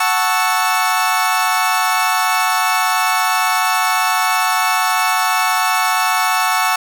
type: chord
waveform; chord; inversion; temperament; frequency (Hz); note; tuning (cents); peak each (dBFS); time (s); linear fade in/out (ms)
30% pulse; F# minor seventh; none; equal; 740 / 880 / 1108.7 / 1318.5; F#5 / A5 / C#6 / E6; 0 / 0 / 0 / 0; -17; 0-6.76; 5
effects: none